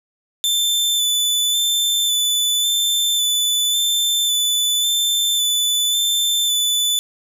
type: tone with vibrato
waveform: sawtooth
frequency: 3520 Hz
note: A7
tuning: in tune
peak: -13 dBFS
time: 0.44-6.99 s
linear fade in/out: 0 ms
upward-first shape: square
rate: 0.91 Hz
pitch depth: 15 cents each way
effects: none